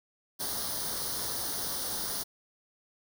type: noise with comb filter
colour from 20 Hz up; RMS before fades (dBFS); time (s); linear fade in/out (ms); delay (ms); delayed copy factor
white; -34; 0.39-2.24; 20; 0.2; +0.8
effects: none